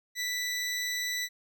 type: tone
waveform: 20% pulse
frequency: 1975.5 Hz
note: B6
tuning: in tune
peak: -25 dBFS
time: 0.15-1.29 s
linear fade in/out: 50 ms
effects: none